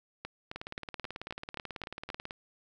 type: two click trains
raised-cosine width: 0.3 ms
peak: -22 / -23 dBFS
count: 8 / 33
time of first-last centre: 0.25-2.102 / 0.56-2.309 s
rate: 3.78 / 18.3 Hz
effects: none